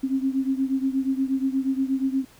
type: beating tone pair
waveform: sine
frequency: 264.5 / 272.9 Hz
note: C4 / C#4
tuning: +19 / -27 cents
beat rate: 8.4 Hz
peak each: -23 / -26 dBFS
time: 0.03-2.25 s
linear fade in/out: 10 ms
effects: pink hiss -53 dBFS RMS until 2.39 s